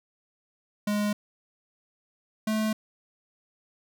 square tone pair in turn, 207.7 / 217 Hz, G#3 / A3, 0 / -24 cents, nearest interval minor second, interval 76 cents, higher second, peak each -25 / -25 dBFS, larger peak neither, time 0.87-1.13 / 2.47-2.73 s, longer neither, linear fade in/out 5 ms, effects none

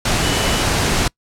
sine tone in noise, 2967 Hz, F#7, 4 cents sharp, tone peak -26 dBFS, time 0.23-0.63 s, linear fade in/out 5 ms, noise pink, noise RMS -17 dBFS, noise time 0.05-1.08 s, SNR -12 dB, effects noise-tail reverb RT60 0.1 s tail -26 dB re dry + low-pass 9000 Hz 12 dB/octave

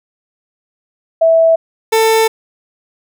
sine / 30% pulse tone pair in turn, 655 / 445.4 Hz, E5 / A4, -11 / +21 cents, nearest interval perfect fifth, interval 668 cents, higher first, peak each -6 dBFS, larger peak neither, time 1.21-1.56 / 1.92-2.28 s, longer second, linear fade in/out 10 ms, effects none

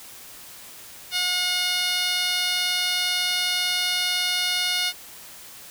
10% pulse tone with band-pass filter, 722 Hz, F#5, 43 cents flat, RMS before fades -24 dBFS, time 1.11-4.93 s, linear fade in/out 50 ms, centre 4900 Hz, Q 0.82, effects white hiss -43 dBFS RMS until 5.7 s

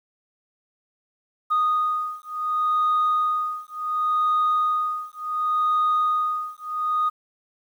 sine beating tone pair, 1238 / 1238.69 Hz, D#6 / D#6, -9 / -8 cents, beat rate 0.69 Hz, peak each -22 / -22 dBFS, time 1.5-7.1 s, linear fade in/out 20 ms, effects tanh soft clip ceiling -15 dBFS + 9-bit

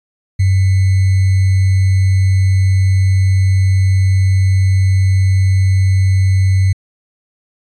sine tone with sample-and-hold, 95.2 Hz, F#2, 50 cents sharp, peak -8 dBFS, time 0.39-6.73 s, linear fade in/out 10 ms, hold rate 2100 Hz, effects resampled to 22050 Hz

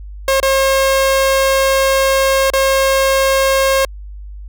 sawtooth tone with dropouts, 538 Hz, C5, 48 cents sharp, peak -7 dBFS, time 0.28-3.85 s, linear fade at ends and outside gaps 2 ms, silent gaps 0.401-0.428 / 2.502-2.535 s, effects added 50 Hz sine -28 dBFS peak until 4.48 s

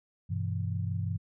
sine chord, E minor, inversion first, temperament equal, 98 / 123.47 / 164.81 Hz, G2 / B2 / E3, 0 / 0 / 0 cents, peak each -31 / -36 / -36 dBFS, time 0.29-1.18 s, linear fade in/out 20 ms, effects none

